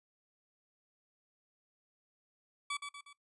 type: tone with echo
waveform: 20% pulse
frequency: 1146 Hz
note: D6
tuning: 43 cents flat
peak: -30 dBFS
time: 2.7-2.77 s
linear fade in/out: 5 ms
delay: 120 ms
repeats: 3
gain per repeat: -6 dB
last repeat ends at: 3.13 s
effects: noise-tail reverb RT60 0.1 s tail -18 dB re dry + resampled to 24000 Hz